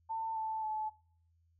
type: tone with pitch steps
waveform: sine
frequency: 895 / 879.6 / 864.5 Hz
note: A5 / A5 / A5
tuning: +29 / -1 / -31 cents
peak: -34 dBFS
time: 0.09-0.9 s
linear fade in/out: 20 ms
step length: 270 ms
effects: noise-tail reverb RT60 0.6 s tail -23 dB re dry + added 83 Hz sine -68 dBFS peak until 1.59 s